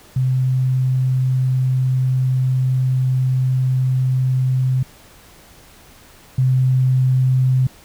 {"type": "tone pair in turn", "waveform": "sine", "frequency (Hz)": [129.3, 129.3], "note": ["C3", "C3"], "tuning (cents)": [-20, -20], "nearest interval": "unison", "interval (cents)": 0, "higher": "neither", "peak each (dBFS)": [-14, -12], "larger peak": "second", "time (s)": [[0.16, 4.83], [6.38, 7.67]], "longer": "first", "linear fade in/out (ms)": 5, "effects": ["pink hiss -46 dBFS RMS until 7.84 s"]}